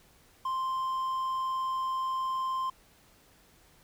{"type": "tone", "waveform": "triangle", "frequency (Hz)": 1046.5, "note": "C6", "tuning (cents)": 0, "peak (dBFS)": -27, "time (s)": [0.45, 2.7], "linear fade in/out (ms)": 5, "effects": ["pink hiss -61 dBFS RMS until 3.83 s"]}